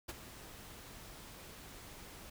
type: noise with ADSR envelope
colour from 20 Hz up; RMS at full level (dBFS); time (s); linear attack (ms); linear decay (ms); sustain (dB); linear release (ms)
pink; -41; 0.08-2.3; 15; 25; -11; 6
effects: none